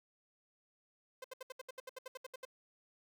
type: tone bursts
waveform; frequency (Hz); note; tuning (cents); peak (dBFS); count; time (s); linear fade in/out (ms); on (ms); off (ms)
sawtooth; 517; C5; -21; -40; 14; 1.22-2.452; 5; 23; 70
effects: none